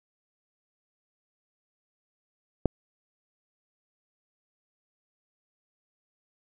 click, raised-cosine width 2 ms, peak -8 dBFS, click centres 2.657 s, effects none

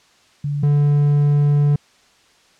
sine / triangle tone pair in turn, 144.3 / 145.39 Hz, D3 / D3, -30 / -17 cents, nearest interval unison, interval 13 cents, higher second, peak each -19 / -10 dBFS, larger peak second, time 0.44-0.63 / 0.63-1.76 s, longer second, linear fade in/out 5 ms, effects white hiss -54 dBFS RMS until 2.59 s + low-pass 6000 Hz 12 dB/octave

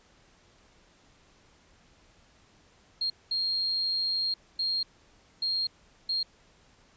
sine tone bursts at uneven times, 4231 Hz, C8, 19 cents sharp, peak -26 dBFS, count 5, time 3.01-3.1 / 3.31-4.34 / 4.59-4.83 / 5.42-5.67 / 6.09-6.23 s, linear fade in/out 5 ms, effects pink hiss -61 dBFS RMS until 6.96 s + resampled to 16000 Hz

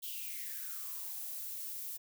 violet noise with high-pass filter sweep, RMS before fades -42 dBFS, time 0.02-1.98 s, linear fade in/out 20 ms, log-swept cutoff 3300 to 280 Hz, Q 7.9, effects none

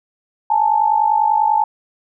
sine tone pair together, 841.9 / 892 Hz, G#5 / A5, +23 / +23 cents, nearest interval minor second, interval 100 cents, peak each -15 dBFS, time 0.5-1.64 s, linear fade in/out 5 ms, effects none

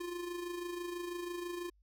square tone with amplitude modulation, 350 Hz, F4, 4 cents sharp, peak -37 dBFS, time 0-1.7 s, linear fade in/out 10 ms, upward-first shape sine, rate 26.1 Hz, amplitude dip 50%, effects added 50 Hz sine -65 dBFS peak until 1.82 s

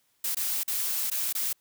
blue noise with dropouts, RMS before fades -29 dBFS, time 0.24-1.53 s, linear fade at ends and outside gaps 5 ms, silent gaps 0.348-0.368 / 0.634-0.678 / 1.101-1.114 / 1.327-1.35 s, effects white hiss -70 dBFS RMS until 1.6 s

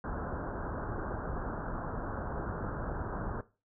pink low-pass noise, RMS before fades -37 dBFS, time 0.04-3.41 s, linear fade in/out 2 ms, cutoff 1600 Hz, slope 96 dB/octave, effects noise-tail reverb RT60 0.3 s tail -17 dB re dry

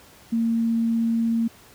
sine tone, 229.1 Hz, A#3, 30 cents flat, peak -19 dBFS, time 0.32-1.48 s, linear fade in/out 10 ms, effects pink hiss -50 dBFS RMS until 1.74 s + high-pass 60 Hz 12 dB/octave

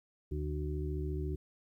harmonic tone, 74.3 Hz, D2, 21 cents sharp, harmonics 1 / 2 / 4 / 5, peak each -35 / -40 / -44 / -41 dBFS, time 0.31-1.36 s, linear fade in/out 10 ms, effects 12-bit

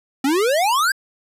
square exponential sweep, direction up, 258.8 to 1644 Hz, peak -16 dBFS, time 0.24-0.92 s, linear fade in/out 5 ms, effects resampled to 32000 Hz

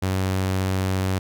sawtooth tone, 94.5 Hz, F#2, 37 cents sharp, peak -17 dBFS, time 0.02-1.19 s, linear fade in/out 10 ms, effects none

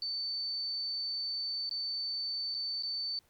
sine tone with dropouts, 4535 Hz, C#8, 39 cents sharp, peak -33 dBFS, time 0.02-3.19 s, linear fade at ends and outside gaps 1 ms, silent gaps 1.694-1.711 / 2.543-2.547 / 2.825-2.833 s, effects pink hiss -69 dBFS RMS until 3.29 s

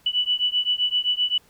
sine beating tone pair, 2960 / 2967.7 Hz, F#7 / F#7, 0 / +5 cents, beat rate 7.7 Hz, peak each -23 dBFS, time 0.06-1.38 s, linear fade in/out 5 ms, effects pink hiss -58 dBFS RMS until 1.49 s

